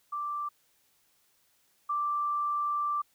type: tone pair in turn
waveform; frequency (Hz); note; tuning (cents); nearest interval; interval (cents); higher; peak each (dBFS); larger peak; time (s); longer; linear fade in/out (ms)
sine; 1174.7 / 1174.7; D6 / D6; 0 / 0; unison; 0; neither; -31 / -27; second; 0.12-0.49 / 1.89-3.02; second; 10
effects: white hiss -69 dBFS RMS until 3.14 s